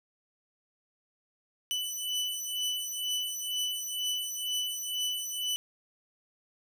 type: beating tone pair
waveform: sawtooth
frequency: 2984 / 2986.1 Hz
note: F#7 / F#7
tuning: +14 / +15 cents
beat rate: 2.1 Hz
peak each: -31 dBFS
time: 1.71-5.56 s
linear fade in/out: 0 ms
effects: none